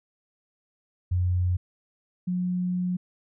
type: tone pair in turn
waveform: sine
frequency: 90 / 180.34 Hz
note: F#2 / F#3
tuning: -47 / -44 cents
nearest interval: octave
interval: 1203 cents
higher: second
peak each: -21 / -24 dBFS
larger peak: first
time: 1.11-1.57 / 2.27-2.97 s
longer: second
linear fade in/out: 10 ms
effects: none